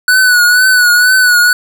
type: tone with vibrato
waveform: square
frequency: 1480 Hz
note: F#6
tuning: in tune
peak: -6 dBFS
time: 0.08-1.53 s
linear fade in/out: 2 ms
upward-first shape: triangle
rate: 2.1 Hz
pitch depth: 57 cents each way
effects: none